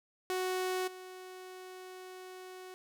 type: tone with level steps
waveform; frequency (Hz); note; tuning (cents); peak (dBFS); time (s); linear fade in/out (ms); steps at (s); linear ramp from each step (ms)
sawtooth; 370; F#4; 0; -28 / -42; 0.3-2.74; 0; 0.87; 10
effects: none